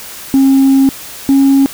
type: tone pair in turn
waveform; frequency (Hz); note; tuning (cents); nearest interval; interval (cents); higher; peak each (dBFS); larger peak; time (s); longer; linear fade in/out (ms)
sine; 270 / 273.5; C#4 / C#4; -45 / -23; unison; 22; second; -3; neither; 0.34-0.89 / 1.29-1.66; first; 0
effects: tanh soft clip ceiling -3 dBFS + white hiss -29 dBFS RMS until 1.73 s